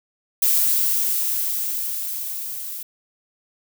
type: noise with level ramp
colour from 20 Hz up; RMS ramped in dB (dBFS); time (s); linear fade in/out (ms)
violet; -17 to -32; 0.42-2.83; 5
effects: none